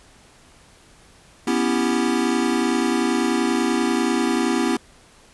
square chord, C# half-diminished seventh, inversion third, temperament equal, 246.9 / 277.2 / 329.6 / 392 Hz, B3 / C#4 / E4 / G4, 0 / 0 / 0 / 0 cents, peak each -23 / -26 / -24 / -27 dBFS, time 1.47-4.77 s, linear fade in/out 5 ms, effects pink hiss -51 dBFS RMS until 5.33 s + resampled to 24000 Hz

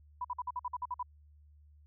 sine tone bursts, 987.8 Hz, B5, in tune, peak -33 dBFS, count 10, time 0.21-1.029 s, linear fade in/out 5 ms, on 36 ms, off 51 ms, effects added 74 Hz sine -57 dBFS peak until 1.86 s

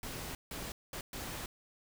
pink noise bursts at uneven times, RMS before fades -42 dBFS, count 4, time 0.03-0.35 / 0.51-0.72 / 0.93-1.01 / 1.13-1.46 s, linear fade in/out 2 ms, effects none

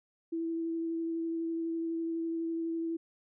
sine tone with vibrato, 330 Hz, E4, 2 cents sharp, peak -31 dBFS, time 0.32-2.97 s, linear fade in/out 10 ms, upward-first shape sine, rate 12 Hz, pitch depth 11 cents each way, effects none

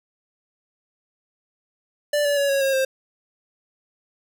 square tone with pitch steps, 587.3 / 575.2 / 563.4 / 551.8 / 540.4 / 529.3 Hz, D5 / D5 / C#5 / C#5 / C#5 / C5, 0 / -36 / +28 / -8 / -44 / +20 cents, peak -19 dBFS, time 2.13-2.85 s, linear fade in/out 5 ms, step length 120 ms, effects none

